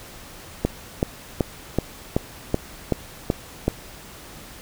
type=click train; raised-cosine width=2 ms; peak=-5 dBFS; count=9; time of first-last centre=0.65-3.68 s; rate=2.64 Hz; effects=pink hiss -42 dBFS RMS until 4.61 s